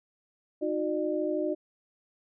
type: tone cluster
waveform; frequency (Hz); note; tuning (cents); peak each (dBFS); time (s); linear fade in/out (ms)
sine; 310.3 / 362.9 / 601; D#4 / F#4 / D5; -5 / -34 / +40; -31; 0.61-1.55; 20
effects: none